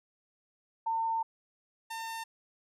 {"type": "tone pair in turn", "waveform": ["sine", "sawtooth"], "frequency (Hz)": [904, 904], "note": ["A5", "A5"], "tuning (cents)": [47, 47], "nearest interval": "unison", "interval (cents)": 0, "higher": "neither", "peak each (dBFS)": [-28, -33], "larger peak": "first", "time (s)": [[0.86, 1.23], [1.9, 2.24]], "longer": "first", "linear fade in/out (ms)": 10, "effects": ["resampled to 32000 Hz"]}